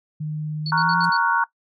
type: tone with pitch glide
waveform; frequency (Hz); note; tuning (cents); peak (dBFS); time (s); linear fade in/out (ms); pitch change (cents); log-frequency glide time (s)
sine; 152.9 to 171.62; D#3 to F3; -30 to -30; -24; 0.2-1.1; 10; +200; 0.64-0.96
type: tone bursts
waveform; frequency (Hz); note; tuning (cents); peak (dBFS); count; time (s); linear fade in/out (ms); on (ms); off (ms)
sine; 4435; C#8; 0; -26; 5; 0.66-1.168; 2; 48; 67
type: chord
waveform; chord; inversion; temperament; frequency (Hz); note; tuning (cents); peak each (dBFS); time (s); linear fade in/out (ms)
sine; Gb major seventh; first; equal; 932.3 / 1108.7 / 1396.9 / 1480; Bb5 / Db6 / F6 / Gb6; 0 / 0 / 0 / 0; -20 / -23 / -26 / -21; 0.72-1.44; 2
type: noise with exponential decay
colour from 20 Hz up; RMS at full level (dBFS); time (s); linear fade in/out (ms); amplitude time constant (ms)
violet; -35; 1.04-1.11; 1; 15
effects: noise-tail reverb RT60 0.1 s tail -19 dB re dry + MP3 48 kbps